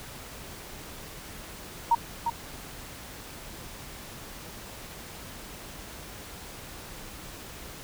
sine tone with echo, 932.3 Hz, A#5, in tune, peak -17 dBFS, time 1.91-1.95 s, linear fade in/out 5 ms, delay 350 ms, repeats 1, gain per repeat -7 dB, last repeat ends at 2.3 s, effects pink hiss -43 dBFS RMS until 7.83 s

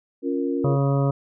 sine chord, Bb minor, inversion first, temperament equal, 277.2 / 349.2 / 466.2 Hz, Db4 / F4 / Bb4, 0 / 0 / 0 cents, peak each -24 / -27 / -28 dBFS, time 0.22-0.78 s, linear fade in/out 50 ms
harmonic tone, 138.9 Hz, C#3, 4 cents sharp, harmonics 1 / 2 / 3 / 4 / 5 / 7 / 8 / 9, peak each -19 / -27 / -29 / -28 / -33 / -36 / -40 / -35 dBFS, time 0.64-1.11 s, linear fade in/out 5 ms
effects none

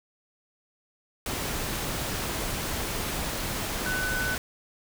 sine tone in noise, 1500 Hz, F#6, 23 cents sharp, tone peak -28 dBFS, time 3.86-4.35 s, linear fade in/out 2 ms, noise pink, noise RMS -31 dBFS, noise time 1.26-4.38 s, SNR 0 dB, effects none

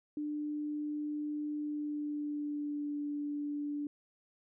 sine tone with pitch glide, 297.9 to 291.8 Hz, D4 to D4, +25 to -11 cents, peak -34 dBFS, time 0.17-3.87 s, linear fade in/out 2 ms, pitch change -36 cents, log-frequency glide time 1.57-2.98 s, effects none

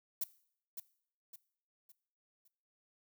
violet noise with echo, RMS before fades -35 dBFS, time 0.21-0.24 s, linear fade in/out 5 ms, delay 560 ms, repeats 4, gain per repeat -8 dB, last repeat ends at 2.48 s, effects noise-tail reverb RT60 0.6 s tail -19 dB re dry

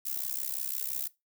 violet noise with amplitude modulation, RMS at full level -30 dBFS, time 0.05-1.08 s, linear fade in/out 10 ms, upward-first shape sine, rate 65.9 Hz, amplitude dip 100%, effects noise-tail reverb RT60 0.2 s tail -19 dB re dry

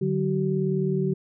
sine tone cluster, 148.5 / 187.9 / 381.3 Hz, D3 / F#3 / G4, +20 / +27 / -48 cents, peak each -26 dBFS, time 0.01-1.14 s, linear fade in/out 10 ms, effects none

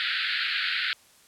pink band-pass noise, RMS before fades -28 dBFS, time 0-0.93 s, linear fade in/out 0 ms, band 1400 to 4500 Hz, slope 96 dB/octave, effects white hiss -57 dBFS RMS until 1.27 s + low-pass 11000 Hz 12 dB/octave

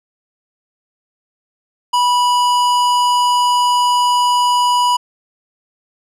sine tone with hard clipping, 980 Hz, B5, 14 cents flat, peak -13 dBFS, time 1.93-4.97 s, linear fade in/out 10 ms, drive 15 dB, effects none

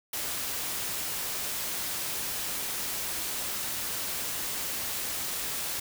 white noise, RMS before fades -33 dBFS, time 0.13-5.8 s, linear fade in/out 5 ms, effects none

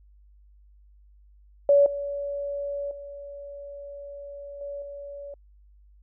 sine tone with level steps, 568 Hz, C#5, 42 cents sharp, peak -14 / -28 / -37 / -32 / -36 dBFS, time 1.69-5.34 s, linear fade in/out 2 ms, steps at 1.86 / 2.91 / 4.61 / 4.82 s, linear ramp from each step 2 ms, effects added 50 Hz sine -52 dBFS peak until 6.02 s

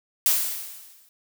blue noise with exponential decay, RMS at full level -18 dBFS, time 0.26-1.09 s, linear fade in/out 1 ms, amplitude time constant 180 ms, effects none

